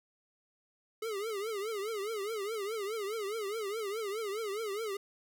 square tone with vibrato, 421.7 Hz, G#4, 26 cents sharp, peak -35 dBFS, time 1.02-4.97 s, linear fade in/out 5 ms, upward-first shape triangle, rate 4.8 Hz, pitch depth 170 cents each way, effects none

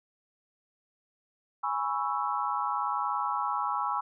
sine chord, C# minor seventh, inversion second, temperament equal, 830.6 / 987.8 / 1108.7 / 1318.5 Hz, G#5 / B5 / C#6 / E6, 0 / 0 / 0 / 0 cents, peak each -33 dBFS, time 1.63-4.01 s, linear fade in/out 10 ms, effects none

